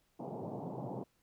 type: band-pass noise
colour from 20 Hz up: pink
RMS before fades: -42 dBFS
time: 0.19-1.04 s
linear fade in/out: 10 ms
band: 120 to 900 Hz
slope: 48 dB/octave
effects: pink hiss -75 dBFS RMS until 1.22 s